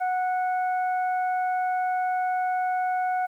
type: harmonic tone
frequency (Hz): 736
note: F#5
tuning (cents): -9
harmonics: 1 / 2 / 3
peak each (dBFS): -23 / -34 / -43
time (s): 0-3.27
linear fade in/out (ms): 20
effects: 10-bit